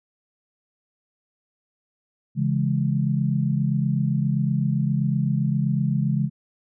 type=chord; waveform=sine; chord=C# minor; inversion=none; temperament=just; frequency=138.59 / 166.31 / 207.9 Hz; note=C#3 / E3 / G#3; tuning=0 / +16 / +2 cents; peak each=-22 / -25 / -25 dBFS; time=2.35-6.3 s; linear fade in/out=50 ms; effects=none

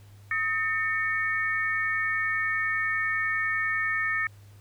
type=tone cluster; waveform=sine; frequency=1265 / 1805 / 2225 Hz; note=D#6 / A6 / C#7; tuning=+28 / +44 / +6 cents; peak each=-33 / -26 / -31 dBFS; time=0.31-4.27 s; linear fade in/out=2 ms; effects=added 101 Hz sine -48 dBFS peak until 4.6 s + pink hiss -60 dBFS RMS until 4.6 s

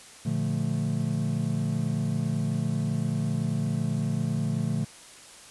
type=chord; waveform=triangle; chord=Bb major seventh; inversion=none; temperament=equal; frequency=116.54 / 146.83 / 174.61 / 220 Hz; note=Bb2 / D3 / F3 / A3; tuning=0 / 0 / 0 / 0 cents; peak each=-29 / -27 / -30 / -29 dBFS; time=0.25-4.85 s; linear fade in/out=10 ms; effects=white hiss -48 dBFS RMS until 5.5 s + resampled to 24000 Hz

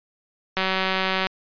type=click train; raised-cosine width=0.3 ms; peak=-7 dBFS; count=133; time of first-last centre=0.57-1.268 s; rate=189 Hz; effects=resampled to 11025 Hz

